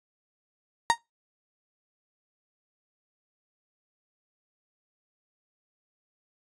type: tone with exponential decay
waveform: 35% pulse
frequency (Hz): 932.3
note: A#5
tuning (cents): 0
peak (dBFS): -12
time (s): 0.9-0.98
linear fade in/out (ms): 0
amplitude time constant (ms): 16
effects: noise-tail reverb RT60 0.2 s tail -23 dB re dry + resampled to 22050 Hz